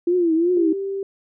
sine tone with vibrato, 340 Hz, F4, 46 cents flat, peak -15 dBFS, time 0.07-0.73 s, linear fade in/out 5 ms, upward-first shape triangle, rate 2.8 Hz, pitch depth 130 cents each way
sine tone, 392 Hz, G4, in tune, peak -23 dBFS, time 0.57-1.03 s, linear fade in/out 2 ms
effects none

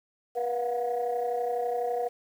sine tone cluster, 483.1 / 699 / 731 Hz, B4 / F5 / F#5, -38 / +1 / -21 cents, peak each -28 / -33 / -31 dBFS, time 0.35-2.09 s, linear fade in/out 20 ms, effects tanh soft clip ceiling -20 dBFS + 9-bit

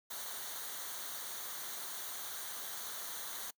white noise with comb filter, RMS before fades -43 dBFS, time 0.1-3.51 s, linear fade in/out 10 ms, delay 0.39 ms, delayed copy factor -0.65, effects noise-tail reverb RT60 0.1 s tail -24 dB re dry

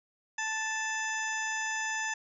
harmonic tone with a mistuned harmonic, 879 Hz, A5, 2 cents flat, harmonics 1 / 2 / 3 / 4 / 6 / 7 / 8, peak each -37 / -33 / -40 / -46 / -47 / -41 / -43 dBFS, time 0.38-2.14 s, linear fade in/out 5 ms, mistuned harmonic 6, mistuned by -74 cents, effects none

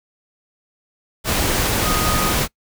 sine tone in noise, 1244.5 Hz, D#6, in tune, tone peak -23 dBFS, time 1.82-2.35 s, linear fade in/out 50 ms, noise pink, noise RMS -19 dBFS, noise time 1.24-2.48 s, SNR -7 dB, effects noise-tail reverb RT60 0.1 s tail -23 dB re dry

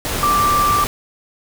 sine tone in noise, 1174.7 Hz, D6, in tune, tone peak -13 dBFS, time 0.23-0.84 s, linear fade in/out 0 ms, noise pink, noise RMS -22 dBFS, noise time 0.05-0.87 s, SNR +6 dB, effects none

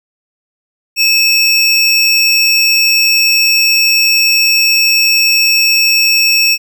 square tone pair together, 2597 / 5510 Hz, E7 / F8, -26 / -24 cents, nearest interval octave + minor second, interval 1302 cents, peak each -11 dBFS, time 0.96-6.58 s, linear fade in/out 50 ms, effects none

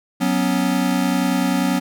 square chord, F# suspended fourth, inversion none, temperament equal, 185 / 246.9 / 277.2 Hz, F#3 / B3 / C#4, 0 / 0 / 0 cents, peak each -22 dBFS, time 0.2-1.8 s, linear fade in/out 20 ms, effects none

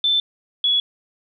sine tone pair in turn, 3534 / 3380 Hz, A7 / G#7, +7 / +30 cents, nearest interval minor second, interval 77 cents, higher first, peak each -15 / -15 dBFS, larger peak neither, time 0.04-0.2 / 0.64-0.8 s, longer neither, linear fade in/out 2 ms, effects none

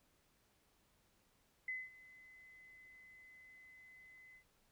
sine tone with ADSR envelope, 2030 Hz, B6, 47 cents sharp, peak -38 dBFS, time 1.68-4.44 s, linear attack 4 ms, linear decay 210 ms, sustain -20 dB, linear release 84 ms, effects pink hiss -75 dBFS RMS until 4.71 s

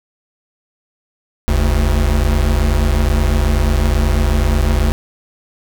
square tone pair together, 45.23 / 73.42 Hz, F#1 / D2, -39 / 0 cents, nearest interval minor sixth, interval 839 cents, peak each -15 dBFS, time 1.48-4.92 s, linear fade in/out 0 ms, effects none

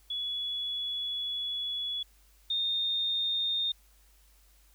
sine tone pair in turn, 3393 / 3656 Hz, G#7 / A#7, +36 / -34 cents, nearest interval minor second, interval 130 cents, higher second, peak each -31 / -27 dBFS, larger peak second, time 0.1-2.03 / 2.5-3.72 s, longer first, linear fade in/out 5 ms, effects added 50 Hz sine -60 dBFS peak until 4.74 s + white hiss -65 dBFS RMS until 4.74 s

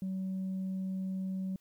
sine tone, 189.1 Hz, F#3, 38 cents sharp, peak -31 dBFS, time 0.02-1.56 s, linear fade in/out 2 ms, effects tanh soft clip ceiling -31 dBFS + white hiss -72 dBFS RMS until 1.6 s

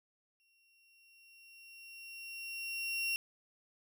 35% pulse tone with exponential growth, 2740 Hz, F7, 34 cents flat, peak -30 dBFS, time 0.4-3.16 s, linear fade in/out 0 ms, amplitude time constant 600 ms, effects none

